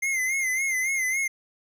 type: tone with vibrato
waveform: square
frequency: 2093 Hz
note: C7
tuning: in tune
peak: -24 dBFS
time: 0.02-1.28 s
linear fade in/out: 10 ms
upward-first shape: sine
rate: 3.6 Hz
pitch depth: 70 cents each way
effects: resampled to 32000 Hz